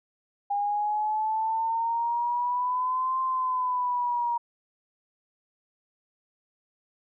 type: exponential two-way sweep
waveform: sine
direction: up then down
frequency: 808 to 1046.5 to 944 Hz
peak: -24 dBFS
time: 0.5-4.38 s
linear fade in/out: 10 ms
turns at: 3.2 s
effects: none

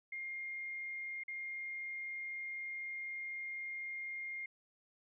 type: tone with dropouts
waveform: sine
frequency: 2122 Hz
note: C7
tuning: 24 cents sharp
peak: -40 dBFS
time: 0.12-4.46 s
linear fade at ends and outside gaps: 5 ms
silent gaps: 1.236-1.28 s
effects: none

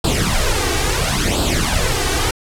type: noise with flanger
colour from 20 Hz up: pink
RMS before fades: -17 dBFS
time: 0.04-2.31 s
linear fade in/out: 5 ms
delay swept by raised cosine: 0.24 to 2.64 ms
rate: 0.73 Hz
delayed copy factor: +0.7
effects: low-pass 10000 Hz 12 dB/octave

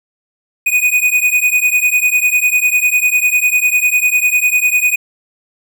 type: beating tone pair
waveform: square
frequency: 2478 / 2488 Hz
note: D#7 / D#7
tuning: -8 / -1 cents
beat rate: 10 Hz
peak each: -14 dBFS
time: 0.66-4.96 s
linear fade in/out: 10 ms
effects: none

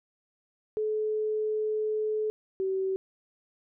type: tone pair in turn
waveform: sine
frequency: 430 / 381.9 Hz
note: A4 / G4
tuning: -40 / -45 cents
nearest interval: major second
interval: 205 cents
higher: first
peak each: -26 dBFS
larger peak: neither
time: 0.77-2.3 / 2.6-2.96 s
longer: first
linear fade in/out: 0 ms
effects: none

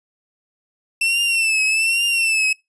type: tone with vibrato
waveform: 40% pulse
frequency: 2675 Hz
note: E7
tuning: 25 cents sharp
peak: -15 dBFS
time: 1.01-2.53 s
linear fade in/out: 5 ms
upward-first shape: triangle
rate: 1.2 Hz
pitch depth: 85 cents each way
effects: noise-tail reverb RT60 0.2 s tail -25 dB re dry + resampled to 24000 Hz

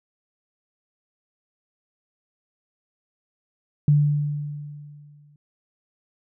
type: tone with exponential decay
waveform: sine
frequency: 146.83 Hz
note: D3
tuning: in tune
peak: -12 dBFS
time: 3.88-5.36 s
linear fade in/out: 2 ms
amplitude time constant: 320 ms
effects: none

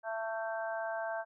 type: harmonic tone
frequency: 223 Hz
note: A3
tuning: 23 cents sharp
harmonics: 3 / 4 / 5 / 6 / 7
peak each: -36 / -41 / -48 / -51 / -41 dBFS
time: 0.03-1.25 s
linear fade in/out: 50 ms
effects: none

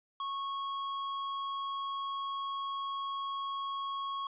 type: tone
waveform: square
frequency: 1100 Hz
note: C#6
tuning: 14 cents flat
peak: -35 dBFS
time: 0.2-4.27 s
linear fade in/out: 2 ms
effects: resampled to 8000 Hz + 12-bit

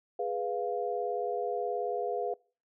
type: chord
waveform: sine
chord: F diminished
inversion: first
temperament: equal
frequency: 415.3 / 493.9 / 698.5 Hz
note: Ab4 / Cb5 / F5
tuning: 0 / 0 / 0 cents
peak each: -34 dBFS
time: 0.19-2.34 s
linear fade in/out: 5 ms
effects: noise-tail reverb RT60 0.4 s tail -25 dB re dry

